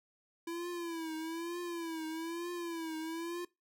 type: tone with vibrato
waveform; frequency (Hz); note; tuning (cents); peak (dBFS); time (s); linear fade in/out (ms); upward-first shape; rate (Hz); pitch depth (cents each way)
square; 333.2; E4; +19; -38; 0.47-3.45; 5; triangle; 1.1; 100
effects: noise-tail reverb RT60 0.2 s tail -20 dB re dry